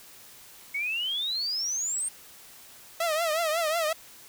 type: exponential sweep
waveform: sine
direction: up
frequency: 2183 to 8840 Hz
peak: -27 dBFS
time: 0.74-2.09 s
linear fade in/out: 10 ms
type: tone with vibrato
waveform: sawtooth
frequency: 646 Hz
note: E5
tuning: 35 cents flat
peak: -21 dBFS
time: 3-3.93 s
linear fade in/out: 5 ms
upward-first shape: triangle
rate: 5.5 Hz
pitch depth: 130 cents each way
effects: white hiss -50 dBFS RMS until 4.28 s